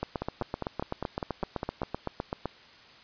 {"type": "two click trains", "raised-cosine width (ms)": 1, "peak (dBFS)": [-17, -16], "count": [9, 20], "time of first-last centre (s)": [[0.22, 1.833], [0.03, 2.457]], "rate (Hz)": [4.96, 7.83], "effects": ["white hiss -53 dBFS RMS until 3.03 s", "resampled to 11025 Hz"]}